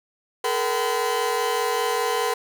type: tone cluster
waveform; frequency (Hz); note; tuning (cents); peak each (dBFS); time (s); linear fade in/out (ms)
40% pulse; 429.2 / 474.2 / 765 / 1019; A4 / A#4 / G5 / C6; -43 / +30 / -42 / -46; -27 / -25 / -28 / -26; 0.44-2.34; 5
effects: none